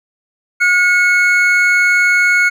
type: tone pair together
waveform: triangle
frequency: 1439.7 / 2200 Hz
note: F#6 / C#7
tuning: -48 / -14 cents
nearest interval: perfect fifth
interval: 734 cents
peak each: -10 dBFS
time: 0.6-2.5 s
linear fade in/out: 20 ms
effects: none